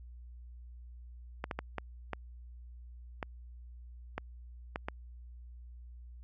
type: clicks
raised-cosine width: 0.5 ms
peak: -20 dBFS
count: 9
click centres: 1.441 / 1.512 / 1.59 / 1.783 / 2.133 / 3.228 / 4.18 / 4.759 / 4.885 s
effects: added 60 Hz sine -47 dBFS peak until 6.23 s